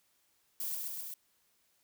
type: noise with echo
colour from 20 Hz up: violet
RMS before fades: -37 dBFS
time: 0.6-0.75 s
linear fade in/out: 2 ms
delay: 130 ms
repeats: 3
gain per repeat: -2 dB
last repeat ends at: 1.14 s
effects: white hiss -73 dBFS RMS until 1.83 s